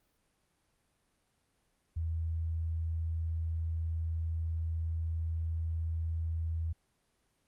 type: tone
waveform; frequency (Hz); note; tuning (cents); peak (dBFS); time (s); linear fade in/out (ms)
sine; 81.6; E2; -17; -31; 1.96-6.73; 10
effects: pink hiss -75 dBFS RMS until 7.47 s + Opus 32 kbps